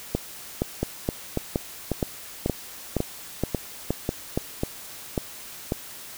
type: two click trains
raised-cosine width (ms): 2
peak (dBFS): -9 / -10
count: 10 / 10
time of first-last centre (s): 0.15-4.375 / 0.83-5.721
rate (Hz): 2.13 / 1.84
effects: white hiss -41 dBFS RMS until 6.17 s